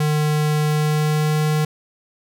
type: tone with pitch glide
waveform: square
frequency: 151.4 to 152.89 Hz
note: D#3 to D#3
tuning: -47 to -30 cents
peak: -17 dBFS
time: 0-1.65 s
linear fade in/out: 5 ms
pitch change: +17 cents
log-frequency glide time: 0.66-1.38 s
effects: none